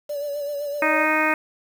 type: tone with vibrato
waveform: sine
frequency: 578 Hz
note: D5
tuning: 28 cents flat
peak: -25 dBFS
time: 0.09-1.05 s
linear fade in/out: 10 ms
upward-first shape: sine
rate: 7.8 Hz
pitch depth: 41 cents each way
type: harmonic tone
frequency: 310.2 Hz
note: D#4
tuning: 5 cents flat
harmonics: 1 / 2 / 3 / 4 / 5 / 6 / 7 / 8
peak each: -26 / -26 / -26 / -26 / -26 / -26 / -26 / -26 dBFS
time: 0.82-1.34 s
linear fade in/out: 2 ms
effects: 7-bit